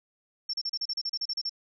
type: tone bursts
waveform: sine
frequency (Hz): 5420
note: E8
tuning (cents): +47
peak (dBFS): -28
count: 13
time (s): 0.49-1.495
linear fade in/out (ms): 5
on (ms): 45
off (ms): 35
effects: none